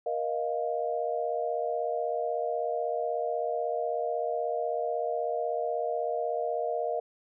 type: chord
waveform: sine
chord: Bb suspended fourth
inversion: none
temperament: equal with one note detuned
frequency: 472.4 / 622.3 / 698.5 Hz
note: Bb4 / Eb5 / F5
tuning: +23 / 0 / 0 cents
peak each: -32 dBFS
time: 0.06-7 s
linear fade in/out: 5 ms
effects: none